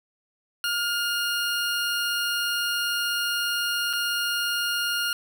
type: tone with dropouts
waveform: 20% pulse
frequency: 1417 Hz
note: F6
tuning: 25 cents sharp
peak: -19 dBFS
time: 0.64-5.13 s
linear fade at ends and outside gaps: 1 ms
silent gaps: 3.93-3.934 s
effects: none